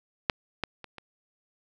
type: clicks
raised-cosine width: 0.3 ms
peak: -6 / -12 / -25 / -26 dBFS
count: 4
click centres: 0.298 / 0.637 / 0.843 / 0.983 s
effects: none